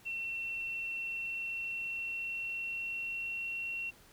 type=tone with pitch glide; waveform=sine; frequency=2708 to 2730 Hz; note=E7 to F7; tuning=+46 to -40 cents; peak=-35 dBFS; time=0.05-3.91 s; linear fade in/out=20 ms; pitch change=+14 cents; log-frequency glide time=0.79-3.74 s; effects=pink hiss -60 dBFS RMS until 4.12 s